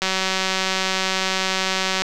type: click train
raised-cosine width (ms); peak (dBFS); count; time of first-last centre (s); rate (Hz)
0.2; -4; 379; 0.02-2.02; 189
effects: none